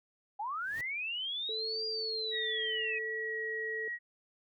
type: linear two-way sweep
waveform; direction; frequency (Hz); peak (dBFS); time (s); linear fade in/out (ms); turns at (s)
sine; up then down; 784 to 4824 to 2477; -34; 0.39-2.99; 10; 1.86
type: noise with exponential growth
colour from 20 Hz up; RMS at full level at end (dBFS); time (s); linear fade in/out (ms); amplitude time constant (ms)
pink; -47; 0.51-0.81; 2; 64
type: tone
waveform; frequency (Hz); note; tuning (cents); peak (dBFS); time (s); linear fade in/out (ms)
sine; 440; A4; 0; -39; 1.49-3.88; 2
type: tone with pitch glide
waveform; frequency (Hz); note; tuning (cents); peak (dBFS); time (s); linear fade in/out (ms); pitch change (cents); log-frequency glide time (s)
sine; 1926 to 1906.1; B6 to A#6; -44 to +38; -35; 2.31-3.99; 50; -18; 3.12-3.36
effects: none